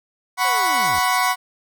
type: chord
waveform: 30% pulse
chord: F# suspended fourth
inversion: none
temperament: equal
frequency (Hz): 740 / 987.8 / 1108.7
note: F#5 / B5 / C#6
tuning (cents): 0 / 0 / 0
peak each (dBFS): -19 / -18 / -19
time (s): 0.37-1.36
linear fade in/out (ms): 50
type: linear sweep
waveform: sawtooth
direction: down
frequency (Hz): 554.4 to 47.32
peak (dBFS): -28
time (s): 0.44-1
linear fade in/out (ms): 10
effects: none